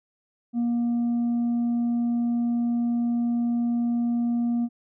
triangle tone with tanh clipping, 237.2 Hz, A#3, 30 cents sharp, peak -22 dBFS, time 0.53-4.69 s, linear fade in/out 50 ms, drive 7 dB, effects none

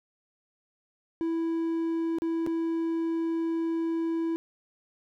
triangle tone with dropouts, 329.6 Hz, E4, in tune, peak -24 dBFS, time 1.21-4.36 s, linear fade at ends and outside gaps 0 ms, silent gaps 2.185-2.22 / 2.464-2.472 s, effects none

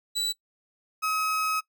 35% pulse tone pair in turn, 3951 / 1274.3 Hz, B7 / D#6, 0 / +41 cents, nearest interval octave + minor sixth, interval 1959 cents, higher first, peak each -23 dBFS, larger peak neither, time 0.15-0.33 / 1.02-1.61 s, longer second, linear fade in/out 20 ms, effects noise-tail reverb RT60 0.1 s tail -21 dB re dry

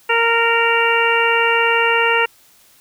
harmonic tone, 462.8 Hz, A#4, 13 cents flat, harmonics 1 / 2 / 3 / 4 / 5 / 6, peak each -19 / -19 / -20 / -21 / -22 / -19 dBFS, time 0.09-2.26 s, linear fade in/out 10 ms, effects white hiss -51 dBFS RMS until 2.8 s

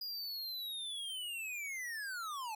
square linear sweep, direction down, 4900 to 830.6 Hz, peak -40 dBFS, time 0.01-2.55 s, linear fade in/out 5 ms, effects none

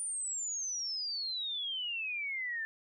sine exponential sweep, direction down, 9397 to 1760 Hz, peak -34 dBFS, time 0-2.65 s, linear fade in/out 0 ms, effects none

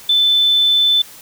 sine tone, 3520 Hz, A7, in tune, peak -10 dBFS, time 0.09-1.02 s, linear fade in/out 5 ms, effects white hiss -39 dBFS RMS until 1.21 s

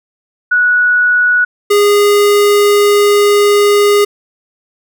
sine / square tone pair in turn, 1468 / 410.3 Hz, F#6 / G#4, -14 / -21 cents, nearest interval octave + minor seventh, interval 2207 cents, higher first, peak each -7 dBFS, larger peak neither, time 0.51-1.45 / 1.7-4.05 s, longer second, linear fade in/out 10 ms, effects none

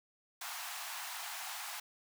pink high-pass noise, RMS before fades -43 dBFS, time 0.41-1.8 s, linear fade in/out 5 ms, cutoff 690 Hz, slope 96 dB/octave, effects none

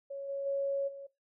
sine tone with level steps, 554.4 Hz, C#5, in tune, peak -37 / -33 / -29 / -42 dBFS, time 0.1-1.07 s, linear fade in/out 10 ms, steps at 0.28 / 0.45 / 0.87 s, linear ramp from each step 20 ms, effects noise-tail reverb RT60 0.2 s tail -18 dB re dry

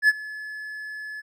triangle tone with ADSR envelope, 1716 Hz, A6, 44 cents flat, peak -10 dBFS, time 0.02-1.22 s, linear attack 65 ms, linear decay 34 ms, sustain -21 dB, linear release 27 ms, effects none

